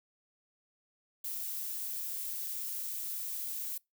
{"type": "noise", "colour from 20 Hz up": "violet", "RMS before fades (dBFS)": -38, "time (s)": [1.24, 3.78], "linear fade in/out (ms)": 5, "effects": ["noise-tail reverb RT60 0.2 s tail -25 dB re dry"]}